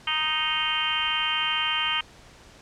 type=harmonic tone; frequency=311.1 Hz; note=D#4; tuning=in tune; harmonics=3 / 4 / 5 / 6 / 7 / 8 / 9 / 10; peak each=-34 / -31 / -35 / -35 / -33 / -33 / -30 / -27 dBFS; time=0.07-2.01 s; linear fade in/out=5 ms; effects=pink hiss -50 dBFS RMS until 2.61 s + low-pass 7000 Hz 12 dB/octave